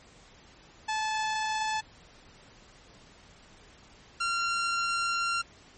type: tone pair in turn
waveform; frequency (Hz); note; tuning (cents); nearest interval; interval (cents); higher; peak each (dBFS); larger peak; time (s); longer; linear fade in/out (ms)
sawtooth; 868 / 1377.9; A5 / F6; -24 / -24; minor sixth; 800; second; -24 / -23; second; 0.88-1.81 / 4.2-5.42; second; 10
effects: pink hiss -55 dBFS RMS until 5.77 s + MP3 32 kbps